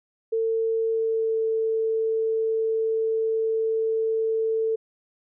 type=tone with pitch glide; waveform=sine; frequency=450 to 445.3 Hz; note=A4 to A4; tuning=+39 to +21 cents; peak=-21 dBFS; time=0.32-4.76 s; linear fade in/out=10 ms; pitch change=-18 cents; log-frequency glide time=0.81-1.43 s; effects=none